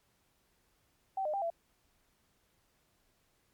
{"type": "tone with pitch steps", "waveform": "sine", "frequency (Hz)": [771, 609, 792, 673], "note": ["G5", "D#5", "G5", "E5"], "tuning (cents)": [-29, -37, 18, 36], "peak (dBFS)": -31, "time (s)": [1.17, 1.502], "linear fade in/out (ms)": 5, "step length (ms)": 83, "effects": ["pink hiss -73 dBFS RMS until 3.53 s", "MP3 96 kbps"]}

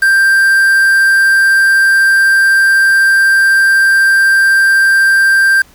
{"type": "tone with quantisation", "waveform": "triangle", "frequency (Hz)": 1579, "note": "G6", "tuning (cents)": 12, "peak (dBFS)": -4, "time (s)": [0.02, 5.62], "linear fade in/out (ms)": 5, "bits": 4, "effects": ["pink hiss -45 dBFS RMS until 5.74 s"]}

